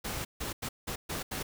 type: noise bursts at uneven times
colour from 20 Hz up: pink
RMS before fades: -36 dBFS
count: 6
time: 0.04-0.25 / 0.4-0.53 / 0.62-0.69 / 0.87-0.96 / 1.09-1.23 / 1.31-1.43 s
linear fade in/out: 10 ms
effects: none